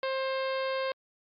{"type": "harmonic tone", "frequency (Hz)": 530, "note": "C5", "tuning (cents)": 22, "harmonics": [1, 2, 3, 4, 5, 6, 7, 8, 9], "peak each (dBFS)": [-30, -36, -40, -42, -44, -46, -47, -48, -49], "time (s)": [0.03, 0.92], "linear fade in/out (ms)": 2, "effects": ["Opus 48 kbps"]}